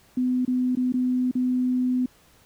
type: tone with dropouts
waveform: sine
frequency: 252.1 Hz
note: B3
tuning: 36 cents sharp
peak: -20 dBFS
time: 0.17-2.06 s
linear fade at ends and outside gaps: 5 ms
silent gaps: 0.451-0.477 / 0.753-0.77 / 0.923-0.939 / 1.313-1.352 s
effects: pink hiss -57 dBFS RMS until 2.45 s